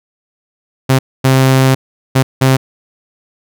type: tone bursts at uneven times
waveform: sawtooth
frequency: 132.1 Hz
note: C3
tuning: 17 cents sharp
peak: -3 dBFS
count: 4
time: 0.89-0.99 / 1.24-1.75 / 2.15-2.23 / 2.41-2.57 s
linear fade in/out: 10 ms
effects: none